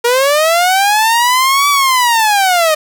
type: linear two-way sweep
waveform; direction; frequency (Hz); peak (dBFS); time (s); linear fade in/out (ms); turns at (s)
sawtooth; up then down; 466.2 to 1156 to 607; -5; 0.04-2.75; 10; 1.69
effects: none